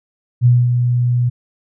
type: tone with ADSR envelope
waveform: sine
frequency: 122.3 Hz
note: B2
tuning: 16 cents flat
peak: -6 dBFS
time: 0.41-1.3 s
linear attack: 45 ms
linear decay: 220 ms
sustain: -6 dB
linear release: 17 ms
effects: none